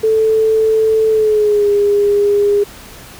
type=tone with pitch glide; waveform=sine; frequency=440 to 408.2 Hz; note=A4 to G#4; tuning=0 to -30 cents; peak=-9 dBFS; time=0.03-2.64 s; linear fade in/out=10 ms; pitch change=-130 cents; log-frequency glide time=1.09-1.69 s; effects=pink hiss -36 dBFS RMS until 3.19 s